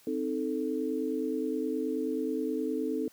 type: chord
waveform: sine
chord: A diminished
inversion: first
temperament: equal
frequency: 261.6 / 311.1 / 440 Hz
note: C4 / Eb4 / A4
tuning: 0 / 0 / 0 cents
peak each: -33 / -33 / -33 dBFS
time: 0.07-3.08 s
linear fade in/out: 2 ms
effects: white hiss -60 dBFS RMS until 3.12 s + high-pass 80 Hz 12 dB/octave